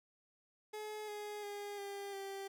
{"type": "tone with pitch steps", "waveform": "30% pulse", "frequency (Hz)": [425.9, 417.1, 408.6, 400.1, 391.9], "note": ["G#4", "G#4", "G#4", "G4", "G4"], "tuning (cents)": [44, 7, -28, 35, 0], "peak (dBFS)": -40, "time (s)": [0.73, 2.48], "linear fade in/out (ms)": 10, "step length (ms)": 350, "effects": []}